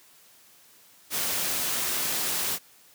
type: noise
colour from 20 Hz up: white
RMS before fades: -28 dBFS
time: 1.1-2.59 s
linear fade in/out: 50 ms
effects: white hiss -56 dBFS RMS until 2.94 s + high-pass 100 Hz 12 dB/octave